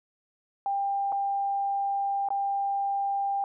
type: tone with dropouts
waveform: sine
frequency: 795 Hz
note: G5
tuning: 24 cents sharp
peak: -25 dBFS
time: 0.66-3.44 s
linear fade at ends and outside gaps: 1 ms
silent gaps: 1.121-1.125 / 2.287-2.304 s
effects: none